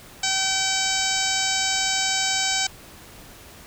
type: harmonic tone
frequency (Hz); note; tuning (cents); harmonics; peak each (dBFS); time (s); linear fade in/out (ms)
768; G5; -36; 1 / 2 / 3 / 4 / 5 / 6 / 7 / 8 / 9 / 10; -30 / -30 / -30 / -30 / -30 / -30 / -30 / -30 / -30 / -30; 0.23-2.67; 5
effects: pink hiss -45 dBFS RMS until 3.66 s